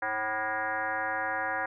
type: tone with frequency modulation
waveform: sine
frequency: 1206 Hz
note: D6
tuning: 46 cents sharp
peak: -28 dBFS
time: 0.02-1.66 s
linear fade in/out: 5 ms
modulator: 222 Hz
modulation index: 2.9
effects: none